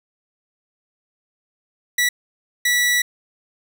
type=tone bursts at uneven times; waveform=sawtooth; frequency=1950 Hz; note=B6; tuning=23 cents flat; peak=-12 dBFS; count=2; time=1.98-2.09 / 2.65-3.02 s; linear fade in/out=5 ms; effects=none